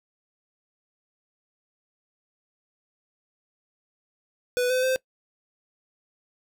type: tone with pitch steps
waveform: square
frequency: 494.7 / 510 / 519 Hz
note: B4 / C5 / C5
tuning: +3 / -44 / -14 cents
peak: -22 dBFS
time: 4.57-4.96 s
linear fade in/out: 0 ms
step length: 130 ms
effects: noise-tail reverb RT60 0.1 s tail -22 dB re dry